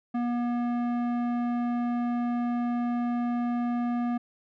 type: tone with low-pass filter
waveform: square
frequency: 240.5 Hz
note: B3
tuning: 46 cents flat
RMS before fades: -28 dBFS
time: 0.14-4.18 s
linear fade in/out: 10 ms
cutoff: 1200 Hz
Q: 0.76
effects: none